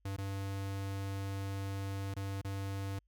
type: tone with dropouts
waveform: square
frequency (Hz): 98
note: G2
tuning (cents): 0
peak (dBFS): -37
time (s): 0.05-2.99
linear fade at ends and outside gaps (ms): 5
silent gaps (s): 0.165-0.182 / 2.141-2.164 / 2.415-2.446
effects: added 50 Hz sine -70 dBFS peak until 3.07 s